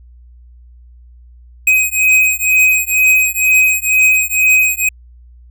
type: beating tone pair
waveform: square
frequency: 2519 / 2521.1 Hz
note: D#7 / D#7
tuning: +21 / +22 cents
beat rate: 2.1 Hz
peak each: -13 dBFS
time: 1.67-4.89 s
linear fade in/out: 5 ms
effects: added 60 Hz sine -38 dBFS peak until 5.5 s